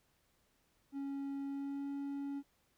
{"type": "tone with pitch glide", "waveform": "triangle", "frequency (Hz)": [277.2, 280.3], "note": ["C#4", "C#4"], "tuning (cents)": [0, 19], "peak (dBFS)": -36, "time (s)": [0.92, 2.43], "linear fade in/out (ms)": 50, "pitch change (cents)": 19, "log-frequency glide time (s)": [1.45, 1.89], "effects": ["pink hiss -75 dBFS RMS until 2.77 s"]}